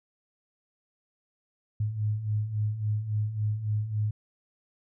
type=beating tone pair; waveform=sine; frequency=103.83 / 107.43 Hz; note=G#2 / A2; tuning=0 / -41 cents; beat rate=3.6 Hz; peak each=-33 / -27 dBFS; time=1.8-4.11 s; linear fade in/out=5 ms; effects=none